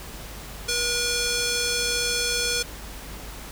square tone with band-pass filter, 481 Hz, B4, 46 cents flat, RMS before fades -25 dBFS, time 0.68-2.63 s, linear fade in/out 10 ms, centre 5600 Hz, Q 1.1, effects added 50 Hz sine -40 dBFS peak until 3.51 s + pink hiss -40 dBFS RMS until 3.51 s

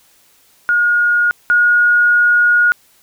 sine tone pair in turn, 1434 / 1440.9 Hz, F6 / F#6, +45 / -46 cents, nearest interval unison, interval 9 cents, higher second, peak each -10 / -8 dBFS, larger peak second, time 0.69-1.31 / 1.5-2.72 s, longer second, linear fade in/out 0 ms, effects white hiss -52 dBFS RMS until 3.02 s

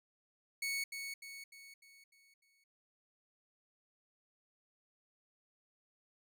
sawtooth tone with echo, 2217 Hz, C#7, in tune, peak -32 dBFS, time 0.62-0.84 s, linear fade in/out 5 ms, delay 300 ms, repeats 6, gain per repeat -6 dB, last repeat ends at 2.64 s, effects none

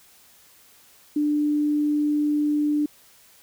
sine tone, 296.6 Hz, D4, 17 cents sharp, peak -19 dBFS, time 1.16-2.86 s, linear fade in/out 5 ms, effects white hiss -54 dBFS RMS until 3.42 s

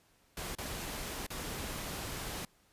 pink noise with dropouts, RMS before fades -40 dBFS, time 0.37-2.45 s, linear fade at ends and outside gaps 2 ms, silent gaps 0.551-0.584 / 1.266-1.303 s, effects pink hiss -68 dBFS RMS until 2.72 s + resampled to 32000 Hz

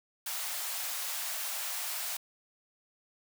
white high-pass noise, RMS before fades -36 dBFS, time 0.26-2.17 s, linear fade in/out 5 ms, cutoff 590 Hz, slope 48 dB/octave, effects none

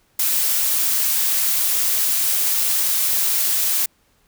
blue noise, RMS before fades -19 dBFS, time 0.19-3.86 s, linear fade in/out 5 ms, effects pink hiss -61 dBFS RMS until 4.27 s

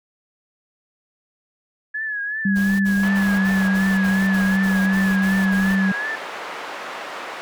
sine tone with vibrato, 1700 Hz, G#6, 40 cents sharp, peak -23 dBFS, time 1.94-6.16 s, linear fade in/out 10 ms, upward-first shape triangle, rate 2.7 Hz, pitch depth 80 cents each way
sine tone with pitch glide, 197 to 192.39 Hz, G3 to G3, +9 to -32 cents, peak -16 dBFS, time 2.45-5.92 s, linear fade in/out 5 ms, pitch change -41 cents, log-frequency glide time 3.35-3.4 s
pink noise bursts, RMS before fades -35 dBFS, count 11, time 2.55-5.76 s, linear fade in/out 20 ms, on 250 ms, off 46 ms
white band-pass noise, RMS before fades -32 dBFS, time 3.03-7.41 s, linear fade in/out 0 ms, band 440 to 1600 Hz, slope 12 dB/octave
effects none

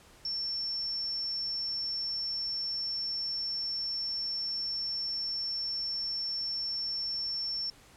sine tone, 5420 Hz, E8, 47 cents sharp, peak -31 dBFS, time 0.25-7.7 s, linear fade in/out 2 ms, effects pink hiss -57 dBFS RMS until 7.96 s + low-pass 11000 Hz 12 dB/octave

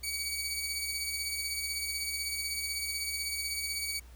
20% pulse tone pair together, 2261 / 4538 Hz, C#7 / C#8, +34 / +40 cents, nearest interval octave, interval 1206 cents, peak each -31 / -30 dBFS, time 0.03-4 s, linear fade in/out 10 ms, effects added 60 Hz sine -49 dBFS peak until 4.15 s + pink hiss -60 dBFS RMS until 4.15 s

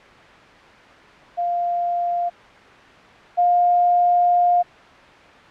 sine tone pair in turn, 698.5 / 706.6 Hz, F5 / F5, 0 / +20 cents, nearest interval unison, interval 20 cents, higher second, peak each -19 / -13 dBFS, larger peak second, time 1.37-2.3 / 3.37-4.63 s, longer second, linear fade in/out 20 ms, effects white hiss -44 dBFS RMS until 5.5 s + low-pass 2000 Hz 12 dB/octave

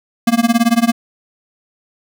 square tone with tremolo, 233.1 Hz, A#3, in tune, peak -8 dBFS, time 0.27-0.92 s, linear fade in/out 5 ms, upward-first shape sine, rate 18 Hz, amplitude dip 95%, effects none

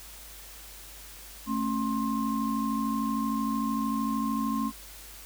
sine tone cluster, 220.5 / 273.7 / 1059 Hz, A3 / C#4 / C6, +4 / -22 / +21 cents, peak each -29 / -31 / -32 dBFS, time 1.46-4.72 s, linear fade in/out 50 ms, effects added 50 Hz sine -50 dBFS peak until 5.25 s + white hiss -47 dBFS RMS until 5.25 s

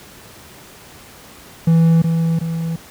triangle tone with echo, 164.81 Hz, E3, in tune, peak -7 dBFS, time 1.67-2.02 s, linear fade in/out 5 ms, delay 370 ms, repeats 2, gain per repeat -5 dB, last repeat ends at 2.76 s, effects pink hiss -41 dBFS RMS until 2.9 s + high-pass 60 Hz 12 dB/octave

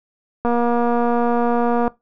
click train, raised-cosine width 1 ms, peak -7 dBFS, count 341, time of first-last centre 0.45-1.879 s, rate 238 Hz, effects noise-tail reverb RT60 0.2 s tail -21 dB re dry

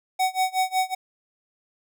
square tone with tremolo, 750 Hz, F#5, 23 cents sharp, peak -19 dBFS, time 0.19-0.95 s, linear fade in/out 10 ms, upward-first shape sine, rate 5.4 Hz, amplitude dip 95%, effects none

